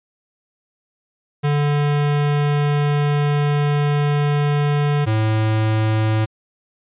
square tone pair in turn, 145.9 / 109.3 Hz, D3 / A2, -11 / -11 cents, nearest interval perfect fourth, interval 500 cents, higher first, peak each -16 dBFS, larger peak neither, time 1.43-5.06 / 5.06-6.26 s, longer first, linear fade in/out 20 ms, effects resampled to 8000 Hz

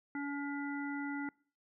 harmonic tone, 284.2 Hz, C#4, 43 cents sharp, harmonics 1 / 3 / 5 / 7, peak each -37 / -46 / -45 / -46 dBFS, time 0.15-1.29 s, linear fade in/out 2 ms, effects noise-tail reverb RT60 0.5 s tail -26 dB re dry

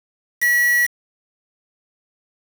triangle tone with quantisation, 1931 Hz, B6, 39 cents flat, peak -12 dBFS, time 0.41-0.87 s, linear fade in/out 20 ms, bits 4, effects none

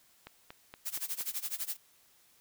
click train, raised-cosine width 0.3 ms, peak -29 dBFS, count 5, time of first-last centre 0.27-1.209 s, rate 4.26 Hz
blue noise with tremolo, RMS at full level -34 dBFS, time 0.85-1.77 s, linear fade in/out 20 ms, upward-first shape sine, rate 12 Hz, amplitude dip 90%
effects white hiss -65 dBFS RMS until 2.4 s

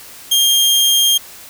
sawtooth tone, 3213 Hz, G7, 42 cents sharp, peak -7 dBFS, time 0.31-1.18 s, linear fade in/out 10 ms, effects white hiss -37 dBFS RMS until 1.49 s

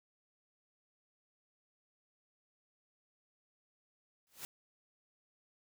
white noise with exponential growth, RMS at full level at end -41 dBFS, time 4.27-4.45 s, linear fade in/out 0 ms, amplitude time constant 38 ms, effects none

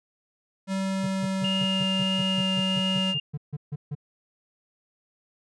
square tone with pitch glide, 192.4 to 188.99 Hz, G3 to F#3, -32 to +37 cents, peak -26 dBFS, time 0.67-3.15 s, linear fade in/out 50 ms, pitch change -31 cents, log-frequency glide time 0.79-2.64 s
triangle tone bursts, 146.5 Hz, D3, 4 cents flat, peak -26 dBFS, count 16, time 1.03-3.952 s, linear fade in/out 10 ms, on 42 ms, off 150 ms
sine tone with vibrato, 2828 Hz, F7, 21 cents sharp, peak -26 dBFS, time 1.44-3.2 s, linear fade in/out 5 ms, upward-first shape sine, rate 1.6 Hz, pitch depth 9 cents each way
effects resampled to 22050 Hz

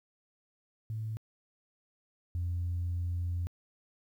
sine tone pair in turn, 109.9 / 87.23 Hz, A2 / F2, -2 / -2 cents, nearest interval major third, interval 400 cents, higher first, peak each -33 / -29 dBFS, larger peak second, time 0.9-1.17 / 2.35-3.47 s, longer second, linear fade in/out 0 ms, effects tanh soft clip ceiling -27 dBFS + 11-bit

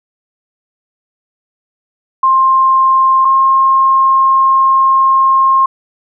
sine tone pair in turn, 1057 / 1067.4 Hz, C6 / C6, +17 / +34 cents, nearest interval unison, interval 17 cents, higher second, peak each -6 dBFS, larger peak neither, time 2.23-3.25 / 3.25-5.66 s, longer second, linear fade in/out 5 ms, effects none

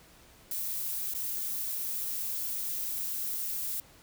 violet noise with dropouts, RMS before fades -34 dBFS, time 0.51-3.8 s, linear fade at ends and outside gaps 2 ms, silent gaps 1.138-1.148 s, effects pink hiss -57 dBFS RMS until 4.02 s

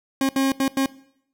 40% pulse tone bursts at uneven times, 270 Hz, C#4, 45 cents flat, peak -17 dBFS, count 4, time 0.21-0.29 / 0.36-0.52 / 0.6-0.68 / 0.77-0.86 s, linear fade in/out 2 ms, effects noise-tail reverb RT60 0.7 s tail -20 dB re dry

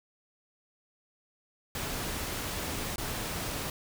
pink noise with dropouts, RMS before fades -35 dBFS, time 1.75-3.7 s, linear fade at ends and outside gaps 1 ms, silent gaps 2.959-2.981 s, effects none

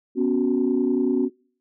sine chord, B suspended second, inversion none, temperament equal, 246.9 / 277.2 / 370 Hz, B3 / C#4 / F#4, 0 / 0 / 0 cents, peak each -22 dBFS, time 0.15-1.3 s, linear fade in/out 50 ms, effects noise-tail reverb RT60 0.5 s tail -26 dB re dry + tanh soft clip ceiling -11 dBFS

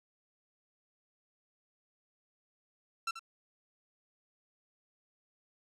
sawtooth tone with echo, 1346 Hz, E6, 36 cents sharp, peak -28 dBFS, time 3.07-3.11 s, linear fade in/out 5 ms, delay 84 ms, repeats 1, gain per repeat -11 dB, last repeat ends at 3.194 s, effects low-pass 8000 Hz 12 dB/octave

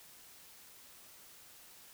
silence, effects white hiss -57 dBFS RMS until 1.93 s

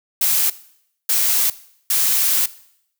blue noise bursts at uneven times, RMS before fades -17 dBFS, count 3, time 0.21-0.5 / 1.09-1.5 / 1.9-2.46 s, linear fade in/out 5 ms, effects noise-tail reverb RT60 0.7 s tail -18 dB re dry

